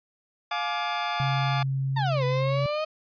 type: chord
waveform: sawtooth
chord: D diminished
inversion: first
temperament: just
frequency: 704.8 / 845.8 / 1174.7 Hz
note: F5 / Ab5 / D6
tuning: +16 / +31 / 0 cents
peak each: -27 dBFS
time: 0.51-1.63 s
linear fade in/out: 5 ms
type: tone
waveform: sine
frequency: 134.9 Hz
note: C#3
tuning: 47 cents flat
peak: -24 dBFS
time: 1.2-2.66 s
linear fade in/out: 0 ms
type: exponential two-way sweep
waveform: 35% pulse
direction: down then up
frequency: 940 to 493.9 to 628 Hz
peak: -24 dBFS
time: 1.96-2.85 s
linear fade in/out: 10 ms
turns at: 2.24 s
effects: resampled to 11025 Hz